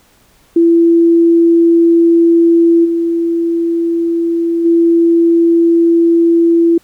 sine tone with level steps, 335.9 Hz, E4, 33 cents sharp, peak -5 / -11 / -6 dBFS, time 0.56-6.78 s, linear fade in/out 5 ms, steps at 2.84 / 4.64 s, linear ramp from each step 20 ms, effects pink hiss -50 dBFS RMS until 6.83 s

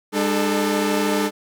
sawtooth tone cluster, 202.2 / 300.6 / 437.8 Hz, G#3 / D4 / A4, -46 / +40 / -9 cents, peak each -19 dBFS, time 0.12-1.31 s, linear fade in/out 50 ms, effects none

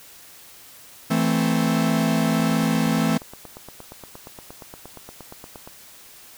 45% pulse chord, A minor, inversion second, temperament equal, 164.81 / 220 / 261.6 Hz, E3 / A3 / C4, 0 / 0 / 0 cents, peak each -23 / -22 / -24 dBFS, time 1.1-3.18 s, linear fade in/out 10 ms
click train, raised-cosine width 1 ms, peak -24 dBFS, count 29, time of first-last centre 2.4-5.675 s, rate 8.55 Hz
effects white hiss -46 dBFS RMS until 6.37 s

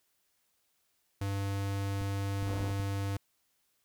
square tone, 99 Hz, G2, 18 cents sharp, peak -32 dBFS, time 1.21-3.17 s, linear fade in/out 5 ms
clicks, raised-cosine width 5 ms, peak -29 dBFS, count 3, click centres 2.015 / 2.427 / 2.799 s
pink low-pass noise, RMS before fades -41 dBFS, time 2.44-2.74 s, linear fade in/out 50 ms, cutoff 760 Hz, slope 12 dB/octave
effects white hiss -75 dBFS RMS until 3.84 s

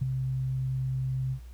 sine tone with ADSR envelope, 130.81 Hz, C3, in tune, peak -21 dBFS, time 0.01-1.4 s, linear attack 13 ms, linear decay 8 ms, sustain -6 dB, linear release 81 ms, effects added 60 Hz sine -42 dBFS peak until 1.53 s + pink hiss -61 dBFS RMS until 1.53 s

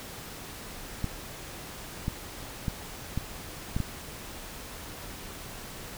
clicks, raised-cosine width 5 ms, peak -16 dBFS, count 6, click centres 1.043 / 2.081 / 2.682 / 3.176 / 3.765 / 3.803 s, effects pink hiss -42 dBFS RMS until 5.97 s

